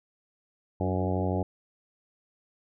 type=harmonic tone with a mistuned harmonic; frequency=92.5 Hz; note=F#2; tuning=in tune; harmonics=1 / 2 / 3 / 4 / 5 / 6 / 7 / 8 / 9; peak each=-29 / -32 / -34 / -35 / -36 / -37 / -37 / -38 / -39 dBFS; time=0.8-1.43 s; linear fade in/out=5 ms; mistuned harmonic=3; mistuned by=+37 cents; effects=none